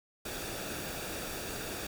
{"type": "noise with comb filter", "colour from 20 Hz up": "pink", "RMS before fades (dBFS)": -39, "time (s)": [0.25, 1.87], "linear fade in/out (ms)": 5, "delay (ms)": 0.97, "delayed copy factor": -0.5, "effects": []}